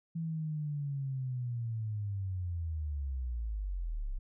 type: linear sweep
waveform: sine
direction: down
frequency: 166.1 to 30.79 Hz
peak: -33 dBFS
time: 0.15-4.19 s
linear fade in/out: 10 ms
effects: none